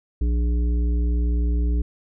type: harmonic tone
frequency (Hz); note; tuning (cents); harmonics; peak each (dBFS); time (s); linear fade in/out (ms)
59.1; A#1; +24; 1 / 3 / 5 / 7; -18 / -34 / -33 / -39; 0.21-1.82; 5
effects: none